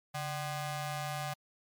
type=ring-modulated tone; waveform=sawtooth; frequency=452.1 Hz; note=A4; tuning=47 cents sharp; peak=-28 dBFS; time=0.14-1.34 s; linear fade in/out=10 ms; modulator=310 Hz; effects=MP3 96 kbps